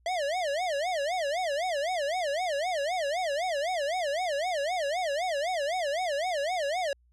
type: tone with vibrato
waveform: square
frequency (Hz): 645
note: E5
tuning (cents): -38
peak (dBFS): -28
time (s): 0.06-6.93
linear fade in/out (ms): 2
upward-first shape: sine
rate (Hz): 3.9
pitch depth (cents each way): 260
effects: added 60 Hz sine -61 dBFS peak until 7.12 s + low-pass 7000 Hz 12 dB/octave